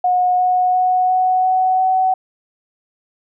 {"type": "tone with pitch steps", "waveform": "sine", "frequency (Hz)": [726, 731, 736.1, 741.3, 746.4, 751.6], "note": ["F#5", "F#5", "F#5", "F#5", "F#5", "F#5"], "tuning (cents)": [-33, -21, -9, 3, 15, 27], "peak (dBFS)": -12, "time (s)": [0.04, 2.14], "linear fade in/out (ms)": 5, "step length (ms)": 350, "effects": []}